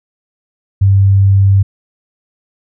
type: tone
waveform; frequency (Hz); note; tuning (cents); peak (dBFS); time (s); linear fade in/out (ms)
sine; 98; G2; 0; -5; 0.81-1.63; 10
effects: none